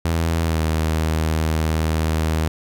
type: tone with pitch glide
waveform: sawtooth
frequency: 82.41 to 79.24 Hz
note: E2 to D#2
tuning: 0 to +32 cents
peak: -14 dBFS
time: 0.05-2.48 s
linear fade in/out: 0 ms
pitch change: -68 cents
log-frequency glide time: 0.41-0.61 s
effects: none

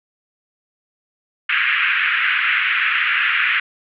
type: band-pass noise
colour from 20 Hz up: pink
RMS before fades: -18 dBFS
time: 1.49-3.6 s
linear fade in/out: 5 ms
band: 1400 to 2800 Hz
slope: 48 dB/octave
effects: none

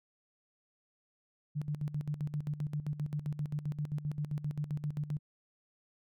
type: tone with tremolo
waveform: sine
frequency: 148.4 Hz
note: D3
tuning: 18 cents sharp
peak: -31 dBFS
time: 1.55-5.19 s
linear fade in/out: 20 ms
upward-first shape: square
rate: 7.6 Hz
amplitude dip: 75%
effects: none

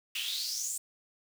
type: noise with high-pass filter sweep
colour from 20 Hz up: pink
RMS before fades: -35 dBFS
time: 0.15-0.78 s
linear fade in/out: 5 ms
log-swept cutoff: 2700 to 8200 Hz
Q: 6.4
effects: none

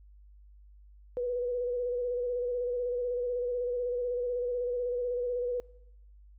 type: tone with vibrato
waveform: sine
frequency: 490.2 Hz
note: B4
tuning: 13 cents flat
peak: -29 dBFS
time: 1.17-5.6 s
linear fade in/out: 0 ms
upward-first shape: square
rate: 16 Hz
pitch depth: 26 cents each way
effects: noise-tail reverb RT60 0.9 s tail -25 dB re dry + added 50 Hz sine -52 dBFS peak until 6.38 s

